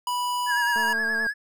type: tone with pitch glide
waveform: square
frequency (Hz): 983 to 955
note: B5 to A#5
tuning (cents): -8 to +42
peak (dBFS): -25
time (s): 0.07-0.93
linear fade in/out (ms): 2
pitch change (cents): -50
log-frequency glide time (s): 0.46-0.64
type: tone with vibrato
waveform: triangle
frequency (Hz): 1661.2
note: G#6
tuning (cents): 0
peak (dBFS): -21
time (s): 0.46-1.34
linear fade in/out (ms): 50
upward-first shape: sine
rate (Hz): 9.5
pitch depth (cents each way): 53
type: click train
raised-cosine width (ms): 1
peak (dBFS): -24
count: 114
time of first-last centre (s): 0.76-1.267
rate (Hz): 223
effects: none